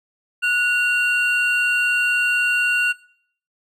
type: tone pair together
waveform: triangle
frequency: 1464 / 2764 Hz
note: F#6 / F7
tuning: -19 / -19 cents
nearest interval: major seventh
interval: 1100 cents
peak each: -18 dBFS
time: 0.42-2.93 s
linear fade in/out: 20 ms
effects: noise-tail reverb RT60 0.6 s tail -21 dB re dry